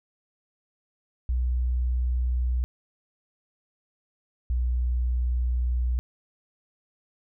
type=tone pair in turn; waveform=sine; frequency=61.74 / 61.24 Hz; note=B1 / B1; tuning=0 / -14 cents; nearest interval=unison; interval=14 cents; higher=first; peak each=-22 dBFS; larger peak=neither; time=1.29-2.64 / 4.5-5.99 s; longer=second; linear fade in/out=0 ms; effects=none